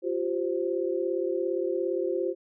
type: chord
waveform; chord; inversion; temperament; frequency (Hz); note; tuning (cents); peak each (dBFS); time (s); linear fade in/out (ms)
sine; F suspended second; none; equal with one note detuned; 349.2 / 386.6 / 523.3; F4 / G4 / C5; 0 / -24 / 0; -29 / -30 / -31; 0.02-2.35; 50
effects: none